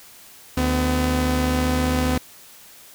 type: tone pair together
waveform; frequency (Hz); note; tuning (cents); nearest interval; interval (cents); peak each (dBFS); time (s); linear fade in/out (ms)
sawtooth; 75.1 / 252.8; D2 / B3; +39 / +41; octave + major sixth; 2102; -18 / -17; 0.57-2.18; 5
effects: white hiss -46 dBFS RMS until 2.94 s